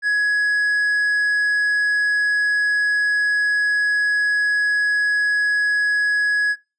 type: tone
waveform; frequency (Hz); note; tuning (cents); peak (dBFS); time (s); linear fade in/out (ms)
triangle; 1676; G#6; +15; -14; 0.02-6.56; 50
effects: noise-tail reverb RT60 0.3 s tail -25 dB re dry + resampled to 22050 Hz